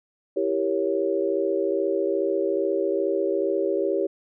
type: chord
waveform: sine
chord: E diminished seventh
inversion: none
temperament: equal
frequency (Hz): 329.6 / 392 / 466.2 / 554.4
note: E4 / G4 / Bb4 / Db5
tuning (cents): 0 / 0 / 0 / 0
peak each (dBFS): -28 / -24 / -30 / -27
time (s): 0.36-4.07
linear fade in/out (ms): 10
effects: none